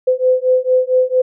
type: beating tone pair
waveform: sine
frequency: 508 / 512.4 Hz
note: B4 / C5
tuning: +49 / -36 cents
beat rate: 4.4 Hz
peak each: -14 dBFS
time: 0.07-1.22 s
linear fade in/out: 10 ms
effects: none